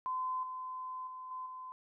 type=tone with level steps; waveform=sine; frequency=1025 Hz; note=C6; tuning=36 cents flat; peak=-33 / -39 / -43 / -39 / -43 dBFS; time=0.06-1.72 s; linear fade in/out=0 ms; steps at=0.43 / 1.07 / 1.31 / 1.46 s; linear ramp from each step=2 ms; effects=none